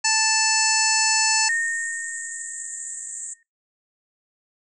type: harmonic tone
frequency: 880 Hz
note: A5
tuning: in tune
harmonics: 1 / 2 / 3 / 5 / 6 / 7 / 8 / 9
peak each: -26 / -26 / -26 / -26 / -26 / -26 / -26 / -26 dBFS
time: 0.04-1.49 s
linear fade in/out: 10 ms
type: band-pass noise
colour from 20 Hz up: pink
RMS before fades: -34 dBFS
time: 0.57-3.34 s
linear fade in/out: 10 ms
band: 7100 to 8200 Hz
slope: 96 dB/octave
type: tone with exponential decay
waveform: sine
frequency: 1840 Hz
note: A#6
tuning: 23 cents flat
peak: -19 dBFS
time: 1.49-3.43 s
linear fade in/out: 2 ms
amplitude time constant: 420 ms
effects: noise-tail reverb RT60 0.2 s tail -21 dB re dry